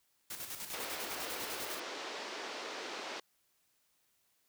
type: noise with tremolo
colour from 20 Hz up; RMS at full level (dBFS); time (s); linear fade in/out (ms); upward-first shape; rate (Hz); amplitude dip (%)
white; -42; 0.3-1.8; 5; square; 10; 50
type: band-pass noise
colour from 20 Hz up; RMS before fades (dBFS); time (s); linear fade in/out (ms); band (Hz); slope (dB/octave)
pink; -43; 0.73-3.2; 5; 330 to 5700; 24
effects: white hiss -75 dBFS RMS until 4.48 s